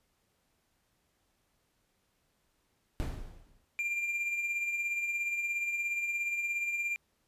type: noise with exponential decay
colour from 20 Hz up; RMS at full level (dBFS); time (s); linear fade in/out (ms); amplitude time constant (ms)
brown; -30; 3-3.65; 0; 140
type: tone with tremolo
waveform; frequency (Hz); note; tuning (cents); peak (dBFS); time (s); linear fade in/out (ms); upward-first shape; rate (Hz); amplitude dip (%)
triangle; 2386; D7; +27; -27; 3.79-6.96; 0; triangle; 17; 50
effects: pink hiss -75 dBFS RMS until 7.27 s + resampled to 32000 Hz